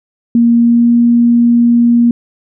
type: tone with pitch glide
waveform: sine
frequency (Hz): 234.7 to 236.9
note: A#3 to A#3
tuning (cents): +12 to +28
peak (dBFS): -5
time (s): 0.35-2.11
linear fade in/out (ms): 2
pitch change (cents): +16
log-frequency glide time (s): 0.55-0.93
effects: none